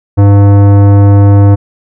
sine tone with tanh clipping, 100.5 Hz, G2, 44 cents sharp, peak -3 dBFS, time 0.17-1.56 s, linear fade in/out 20 ms, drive 17 dB, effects none

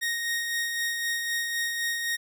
sawtooth tone with tremolo, 1864.7 Hz, A#6, in tune, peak -22 dBFS, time 0.01-2.17 s, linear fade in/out 20 ms, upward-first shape sine, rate 3.9 Hz, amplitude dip 35%, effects none

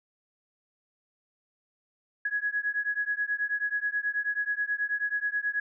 sine beating tone pair, 1668 / 1677.3 Hz, G#6 / G#6, +7 / +17 cents, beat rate 9.3 Hz, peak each -30 dBFS, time 2.25-5.6 s, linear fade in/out 5 ms, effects none

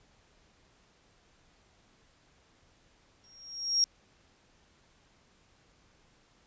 sine tone with exponential growth, 5588 Hz, F8, in tune, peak -20 dBFS, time 3.24-3.84 s, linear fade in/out 0 ms, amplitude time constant 130 ms, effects pink hiss -65 dBFS RMS until 6.46 s + resampled to 16000 Hz

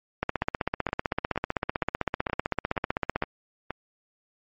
two click trains, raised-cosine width 0.5 ms, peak -16 / -10 dBFS, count 8 / 48, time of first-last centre 0.42-3.706 / 0.23-3.224 s, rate 2.13 / 15.7 Hz, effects MP3 32 kbps

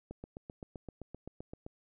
click train, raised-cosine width 2 ms, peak -30 dBFS, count 13, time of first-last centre 0.11-1.664 s, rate 7.72 Hz, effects none

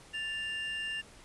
triangle tone pair together, 1761.6 / 2794 Hz, A6 / F7, +2 / 0 cents, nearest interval minor sixth, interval 798 cents, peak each -37 / -34 dBFS, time 0.13-1.02 s, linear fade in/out 20 ms, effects pink hiss -55 dBFS RMS until 1.24 s + resampled to 24000 Hz

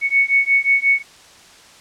sine beating tone pair, 2215 / 2220.6 Hz, C#7 / C#7, -2 / +2 cents, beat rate 5.6 Hz, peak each -16 dBFS, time 0.01-1.03 s, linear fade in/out 50 ms, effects white hiss -45 dBFS RMS until 1.8 s + low-pass 7000 Hz 12 dB/octave

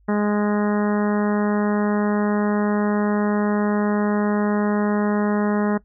harmonic tone, 207.7 Hz, G#3, in tune, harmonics 1 / 2 / 3 / 4 / 5 / 6 / 7 / 8 / 9, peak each -19 / -25 / -29 / -31 / -33 / -35 / -36 / -37 / -38 dBFS, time 0.08-5.78 s, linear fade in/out 10 ms, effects noise-tail reverb RT60 0.1 s tail -19 dB re dry + added 50 Hz sine -53 dBFS peak until 5.84 s

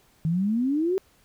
sine exponential sweep, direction up, 155.56 to 392 Hz, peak -21 dBFS, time 0.25-0.98 s, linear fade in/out 0 ms, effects pink hiss -61 dBFS RMS until 1.24 s

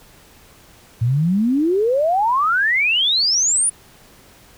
sine exponential sweep, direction up, 110.6 to 9956 Hz, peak -14 dBFS, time 1.01-3.7 s, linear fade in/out 10 ms, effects pink hiss -48 dBFS RMS until 4.57 s

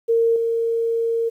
sine tone with level steps, 459.6 Hz, A#4, 25 cents flat, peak -14 / -18 dBFS, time 0.08-1.3 s, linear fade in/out 20 ms, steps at 0.36 s, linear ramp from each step 2 ms, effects 9-bit

